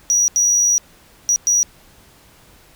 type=tone bursts at uneven times; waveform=triangle; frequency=5800 Hz; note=F#8; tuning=35 cents flat; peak=-11 dBFS; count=4; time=0.1-0.28 / 0.36-0.78 / 1.29-1.36 / 1.47-1.63 s; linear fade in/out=0 ms; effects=pink hiss -49 dBFS RMS until 2.75 s